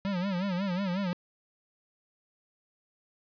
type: tone with vibrato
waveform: square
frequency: 187.9 Hz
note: F#3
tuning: 27 cents sharp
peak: -29 dBFS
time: 0.05-1.13 s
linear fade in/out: 0 ms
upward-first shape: sine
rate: 5.5 Hz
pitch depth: 130 cents each way
effects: resampled to 11025 Hz + 10-bit